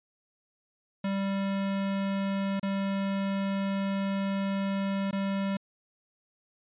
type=tone with dropouts; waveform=square; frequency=196 Hz; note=G3; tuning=in tune; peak=-28 dBFS; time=1.04-5.57 s; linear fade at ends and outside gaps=5 ms; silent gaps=2.597-2.629 / 5.111-5.128 s; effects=resampled to 8000 Hz